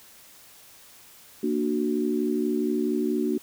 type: chord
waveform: sine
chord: Bb augmented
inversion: none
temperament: equal with one note detuned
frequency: 233.1 / 297.6 / 370 Hz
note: Bb3 / D4 / F#4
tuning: 0 / +23 / 0 cents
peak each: -27 dBFS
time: 1.43-3.38 s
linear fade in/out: 5 ms
effects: white hiss -51 dBFS RMS until 3.42 s